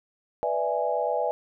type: chord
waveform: sine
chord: E dominant seventh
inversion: second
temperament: equal with one note detuned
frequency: 493.9 / 590.7 / 659.3 / 830.6 Hz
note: B4 / D5 / E5 / G#5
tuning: 0 / +10 / 0 / 0 cents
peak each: -29 dBFS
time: 0.43-1.31 s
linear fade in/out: 0 ms
effects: none